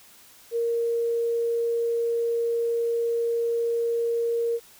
sine tone, 466.2 Hz, A#4, in tune, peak -22 dBFS, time 0.51-4.6 s, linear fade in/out 50 ms, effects white hiss -52 dBFS RMS until 4.79 s

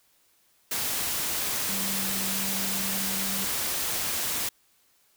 sine tone in noise, 194 Hz, G3, 18 cents flat, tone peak -35 dBFS, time 1.69-3.45 s, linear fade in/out 5 ms, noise white, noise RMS -29 dBFS, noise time 0.71-4.49 s, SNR -9 dB, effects white hiss -65 dBFS RMS until 5.16 s

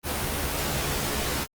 pink noise with comb filter, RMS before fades -28 dBFS, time 0.03-1.47 s, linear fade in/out 50 ms, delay 14 ms, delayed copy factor +0.7, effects Opus 32 kbps

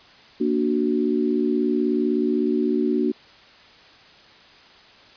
sine chord, Bb augmented, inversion none, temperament equal with one note detuned, 234.4 / 293.7 / 370 Hz, Bb3 / D4 / F#4, +10 / 0 / 0 cents, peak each -23 dBFS, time 0.4-3.12 s, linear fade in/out 10 ms, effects white hiss -49 dBFS RMS until 5.16 s + resampled to 11025 Hz

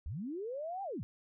sine linear two-way sweep, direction up then down, 56 to 808 to 73.3 Hz, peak -37 dBFS, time 0.06-1.03 s, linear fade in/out 0 ms, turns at 0.83 s, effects none

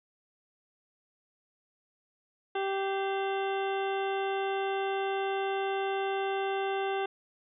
harmonic tone with a mistuned harmonic, 390 Hz, G4, 9 cents flat, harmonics 1 / 2 / 3 / 4 / 5 / 7 / 8 / 9, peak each -31 / -33 / -42 / -40 / -45 / -44 / -50 / -47 dBFS, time 2.55-7.06 s, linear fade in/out 5 ms, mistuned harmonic 5, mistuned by +90 cents, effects none

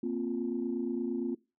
sine chord, Bb suspended second, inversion none, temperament equal, 233.1 / 261.6 / 349.2 Hz, Bb3 / C4 / F4, 0 / 0 / 0 cents, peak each -34 dBFS, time 0.03-1.35 s, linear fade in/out 5 ms, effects noise-tail reverb RT60 0.3 s tail -23 dB re dry + tanh soft clip ceiling -22 dBFS

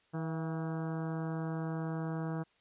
harmonic tone with a mistuned harmonic, 160.9 Hz, E3, 42 cents flat, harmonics 1 / 2 / 3 / 4 / 5 / 6 / 7 / 8 / 9 / 10, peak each -35 / -41 / -45 / -47 / -49 / -51 / -52 / -53 / -54 / -55 dBFS, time 0.13-2.44 s, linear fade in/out 20 ms, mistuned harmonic 4, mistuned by +54 cents, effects white hiss -70 dBFS RMS until 2.6 s + resampled to 8000 Hz

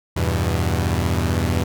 sawtooth chord, E minor, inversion none, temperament equal, 82.41 / 98 / 123.47 Hz, E2 / G2 / B2, 0 / 0 / 0 cents, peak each -17 / -19 / -21 dBFS, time 0.16-1.64 s, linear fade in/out 10 ms, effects none

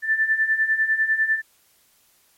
sine beating tone pair, 1760 / 1770 Hz, A6 / A6, 0 / +10 cents, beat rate 10 Hz, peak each -24 / -19 dBFS, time 0.02-1.42 s, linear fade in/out 50 ms, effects white hiss -60 dBFS RMS until 2.37 s + MP3 64 kbps

